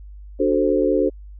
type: chord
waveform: sine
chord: D dominant seventh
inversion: none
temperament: equal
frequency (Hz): 293.7 / 370 / 440 / 523.3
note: D4 / F#4 / A4 / C5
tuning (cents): 0 / 0 / 0 / 0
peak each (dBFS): -21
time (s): 0.39-1.1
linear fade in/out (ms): 20
effects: added 50 Hz sine -36 dBFS peak until 1.39 s